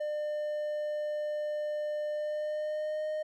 triangle tone with pitch glide, 600 to 615.4 Hz, D5 to D#5, +37 to -19 cents, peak -29 dBFS, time 0-3.23 s, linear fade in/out 10 ms, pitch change +44 cents, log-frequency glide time 2.12-3.06 s, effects none

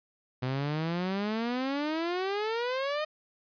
sawtooth exponential sweep, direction up, 125.3 to 622.3 Hz, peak -25 dBFS, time 0.42-3.05 s, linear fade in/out 10 ms, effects resampled to 11025 Hz

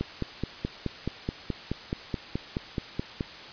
click train, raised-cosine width 3 ms, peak -15 dBFS, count 16, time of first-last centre 0.01-3.208 s, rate 4.69 Hz, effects white hiss -43 dBFS RMS until 3.52 s + resampled to 11025 Hz

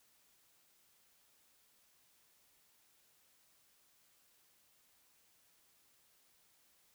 silence, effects white hiss -71 dBFS RMS until 6.94 s

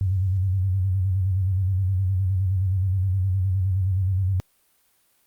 sine tone with vibrato, 94.4 Hz, F#2, 35 cents sharp, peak -19 dBFS, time 0.01-4.4 s, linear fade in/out 0 ms, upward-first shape square, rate 9.6 Hz, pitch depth 61 cents each way, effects white hiss -64 dBFS RMS until 5.26 s + Opus 48 kbps

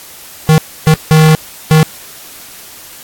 square tone bursts at uneven times, 156.8 Hz, D#3, 14 cents sharp, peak -4 dBFS, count 4, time 0.49-0.58 / 0.87-0.94 / 1.11-1.35 / 1.71-1.83 s, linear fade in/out 0 ms, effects white hiss -33 dBFS RMS until 3.03 s + AAC 64 kbps

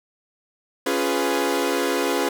sawtooth chord, C# dominant seventh, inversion none, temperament equal with one note detuned, 277.2 / 349.2 / 415.3 / 496.5 Hz, C#4 / E#4 / G#4 / B4, 0 / 0 / 0 / +9 cents, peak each -22 dBFS, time 0.86-2.29 s, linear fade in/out 5 ms, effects none

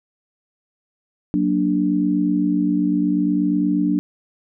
sine chord, Gb augmented, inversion none, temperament equal, 185 / 233.1 / 293.7 Hz, Gb3 / Bb3 / D4, 0 / 0 / 0 cents, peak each -21 / -24 / -18 dBFS, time 1.34-3.99 s, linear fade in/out 0 ms, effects none

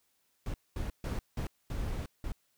brown noise bursts at uneven times, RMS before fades -35 dBFS, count 6, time 0.46-0.54 / 0.76-0.9 / 1.04-1.19 / 1.37-1.47 / 1.7-2.06 / 2.24-2.32 s, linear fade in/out 2 ms, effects white hiss -74 dBFS RMS until 2.57 s

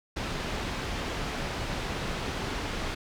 pink low-pass noise, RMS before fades -33 dBFS, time 0.16-2.95 s, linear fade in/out 10 ms, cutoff 4400 Hz, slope 12 dB/octave, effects none

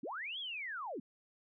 sine linear two-way sweep, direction up then down, 196 to 3426 to 196 Hz, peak -39 dBFS, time 0.03-1 s, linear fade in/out 5 ms, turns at 0.39 s, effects none

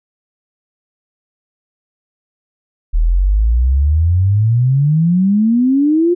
sine exponential sweep, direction up, 38.21 to 358.7 Hz, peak -9 dBFS, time 2.93-6.15 s, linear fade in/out 20 ms, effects none

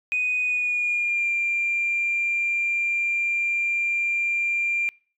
sine tone with pitch glide, 2489 to 2382 Hz, D#7 to D7, 0 to +24 cents, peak -20 dBFS, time 0.12-4.89 s, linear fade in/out 0 ms, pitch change -76 cents, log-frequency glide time 0.42-1.29 s, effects noise-tail reverb RT60 0.4 s tail -26 dB re dry + tanh soft clip ceiling -16 dBFS

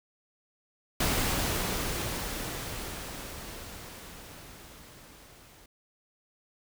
pink noise with level ramp, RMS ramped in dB -27 to -55 dBFS, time 1-5.66 s, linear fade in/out 5 ms, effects none

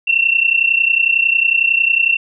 sine tone pair together, 2700 / 2731 Hz, E7 / F7, +41 / -39 cents, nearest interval unison, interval 20 cents, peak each -14 dBFS, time 0.07-2.17 s, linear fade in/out 10 ms, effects none

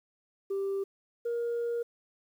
sine tone pair in turn, 392.4 / 471.3 Hz, G4 / A#4, +2 / +19 cents, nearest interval minor third, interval 317 cents, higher second, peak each -27 dBFS, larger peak neither, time 0.5-0.84 / 1.25-1.83 s, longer second, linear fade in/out 10 ms, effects tanh soft clip ceiling -27 dBFS + 10-bit

